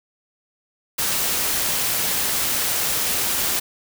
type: noise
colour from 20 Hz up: white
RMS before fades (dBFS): -22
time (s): 0.98-3.6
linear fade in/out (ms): 10
effects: none